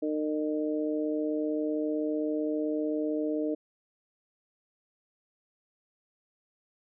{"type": "harmonic tone", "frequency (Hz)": 152.6, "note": "D#3", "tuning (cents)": -33, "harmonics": [2, 3, 4], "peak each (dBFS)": [-29, -33, -35], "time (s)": [0.02, 3.55], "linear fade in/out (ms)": 10, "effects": []}